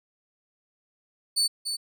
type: tone with echo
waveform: 30% pulse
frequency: 4489 Hz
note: C#8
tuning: 21 cents sharp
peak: -18 dBFS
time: 1.36-1.48 s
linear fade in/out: 20 ms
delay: 290 ms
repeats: 1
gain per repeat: -7 dB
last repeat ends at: 1.77 s
effects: none